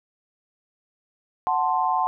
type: chord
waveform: sine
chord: F# diminished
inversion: none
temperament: equal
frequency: 740 / 880 / 1046.5 Hz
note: F#5 / A5 / C6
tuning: 0 / 0 / 0 cents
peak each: -24 dBFS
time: 1.47-2.07 s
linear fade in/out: 0 ms
effects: none